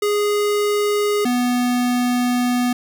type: tone pair in turn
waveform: square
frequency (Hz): 413.8 / 246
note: G#4 / B3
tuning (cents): -6 / -7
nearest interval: major sixth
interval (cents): 901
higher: first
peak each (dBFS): -17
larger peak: neither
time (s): 0.02-1.25 / 1.25-2.73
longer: second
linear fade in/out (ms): 5
effects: none